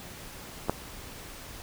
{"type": "clicks", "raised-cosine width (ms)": 1, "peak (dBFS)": [-24, -10], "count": 2, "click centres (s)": [0.685, 0.696], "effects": ["pink hiss -44 dBFS RMS until 1.62 s"]}